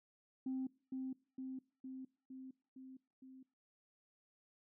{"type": "tone with echo", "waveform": "sine", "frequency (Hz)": 261.6, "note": "C4", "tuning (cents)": 0, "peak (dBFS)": -36, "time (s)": [0.46, 0.67], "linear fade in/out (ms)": 5, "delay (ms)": 460, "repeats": 6, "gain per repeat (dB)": -3, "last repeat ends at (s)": 3.43, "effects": ["noise-tail reverb RT60 0.4 s tail -23 dB re dry", "tanh soft clip ceiling -34 dBFS"]}